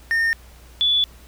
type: tone pair in turn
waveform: triangle / sine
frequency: 1826 / 3447 Hz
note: A#6 / A7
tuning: -36 / -36 cents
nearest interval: major seventh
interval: 1100 cents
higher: second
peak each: -15 dBFS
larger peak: neither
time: 0.11-0.33 / 0.81-1.04 s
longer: second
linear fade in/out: 0 ms
effects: added 60 Hz sine -44 dBFS peak until 1.27 s + pink hiss -50 dBFS RMS until 1.27 s